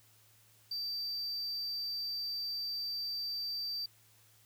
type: tone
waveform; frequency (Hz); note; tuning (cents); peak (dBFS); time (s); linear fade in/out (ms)
triangle; 4658; D8; -15; -34; 0.71-3.86; 5
effects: added 109 Hz sine -68 dBFS peak until 4.45 s + white hiss -65 dBFS RMS until 4.45 s